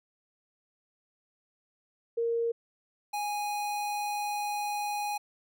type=tone pair in turn; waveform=sine / square; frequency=464.6 / 827.8 Hz; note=A#4 / G#5; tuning=-6 / -6 cents; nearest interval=minor seventh; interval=1000 cents; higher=second; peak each=-26 / -31 dBFS; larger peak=first; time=2.17-2.52 / 3.13-5.18 s; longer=second; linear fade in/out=10 ms; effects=none